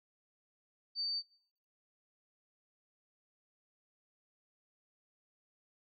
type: tone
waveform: sine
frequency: 4592 Hz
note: D8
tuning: 40 cents flat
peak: -33 dBFS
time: 0.95-1.23 s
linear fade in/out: 50 ms
effects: noise-tail reverb RT60 0.7 s tail -21 dB re dry